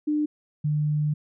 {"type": "tone pair in turn", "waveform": "sine", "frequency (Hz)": [300, 150], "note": ["D4", "D3"], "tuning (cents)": [37, 37], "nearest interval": "octave", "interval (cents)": 1200, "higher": "first", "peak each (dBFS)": -21, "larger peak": "neither", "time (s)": [[0.07, 0.26], [0.64, 1.14]], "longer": "second", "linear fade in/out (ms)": 10, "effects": []}